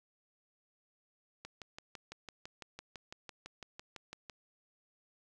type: click train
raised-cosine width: 0.2 ms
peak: -28 dBFS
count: 18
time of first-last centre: 1.45-4.298 s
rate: 5.97 Hz
effects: none